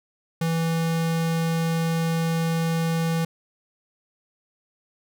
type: tone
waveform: square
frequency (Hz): 164.6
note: E3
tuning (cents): -2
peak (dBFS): -22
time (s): 0.41-3.25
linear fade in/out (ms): 5
effects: none